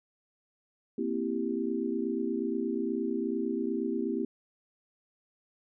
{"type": "chord", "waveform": "sine", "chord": "C dominant seventh", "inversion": "third", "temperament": "equal", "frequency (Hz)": [233.1, 261.6, 329.6, 392], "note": ["Bb3", "C4", "E4", "G4"], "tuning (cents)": [0, 0, 0, 0], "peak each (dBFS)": -34, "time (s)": [0.98, 4.25], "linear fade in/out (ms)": 5, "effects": []}